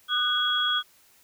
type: tone cluster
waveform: sine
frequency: 1224 / 1486 / 3325 Hz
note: D#6 / F#6 / G#7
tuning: -29 / +7 / +1 cents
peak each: -29 / -28 / -24 dBFS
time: 0.08-0.83 s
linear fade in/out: 50 ms
effects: white hiss -59 dBFS RMS until 1.23 s